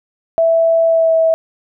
sine tone with pitch glide, 659.3 to 650.2 Hz, E5 to E5, 0 to -24 cents, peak -9 dBFS, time 0.38-1.34 s, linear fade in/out 0 ms, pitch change -24 cents, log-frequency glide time 0.86-1.14 s, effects none

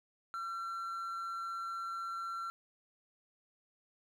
triangle tone with amplitude modulation, 1358 Hz, F6, 49 cents flat, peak -34 dBFS, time 0.34-2.5 s, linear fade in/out 0 ms, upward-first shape sine, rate 181 Hz, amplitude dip 35%, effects none

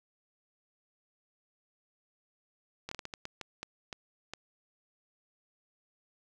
slowing click train, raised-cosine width 0.2 ms, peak -22 dBFS, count 11, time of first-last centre 2.89-4.336 s, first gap 24 ms, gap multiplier 1.37, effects none

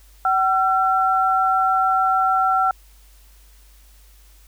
sine tone pair together, 760 / 1353.3 Hz, F#5 / E6, +46 / +45 cents, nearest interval minor seventh, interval 999 cents, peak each -18 dBFS, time 0.25-2.71 s, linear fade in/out 2 ms, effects added 50 Hz sine -47 dBFS peak until 4.47 s + white hiss -55 dBFS RMS until 4.47 s

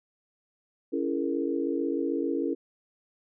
sine chord, A# half-diminished seventh, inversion first, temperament just, 279.7 / 335.6 / 419.5 / 466.2 Hz, C#4 / E4 / G#4 / A#4, +16 / +31 / +17 / 0 cents, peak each -30 / -30 / -34 / -33 dBFS, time 0.92-2.55 s, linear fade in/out 20 ms, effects none

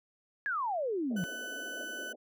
sine exponential sweep, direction down, 1715 to 164.81 Hz, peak -30 dBFS, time 0.46-1.24 s, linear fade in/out 0 ms
white band-pass noise, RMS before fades -47 dBFS, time 1.1-2.16 s, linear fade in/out 10 ms, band 230 to 700 Hz, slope 96 dB/octave
35% pulse tone, 1500 Hz, F#6, 23 cents sharp, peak -37 dBFS, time 1.16-2.13 s, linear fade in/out 10 ms
effects none

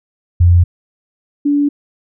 sine tone pair in turn, 87.31 / 288.3 Hz, F2 / D4, 0 / -32 cents, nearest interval octave + major sixth, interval 2068 cents, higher second, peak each -5 / -10 dBFS, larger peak first, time 0.4-0.64 / 1.45-1.69 s, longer neither, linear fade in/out 10 ms, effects none

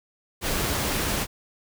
pink noise, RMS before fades -26 dBFS, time 0.41-1.27 s, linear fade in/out 50 ms, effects none

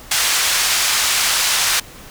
white band-pass noise, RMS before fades -17 dBFS, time 0.11-1.8 s, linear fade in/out 5 ms, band 940 to 7500 Hz, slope 12 dB/octave, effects pink hiss -39 dBFS RMS until 2.1 s

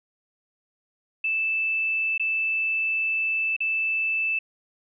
sine tone with dropouts, 2637 Hz, E7, in tune, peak -22 dBFS, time 1.24-4.39 s, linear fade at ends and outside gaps 5 ms, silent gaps 2.179-2.196 / 3.565-3.604 s, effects none

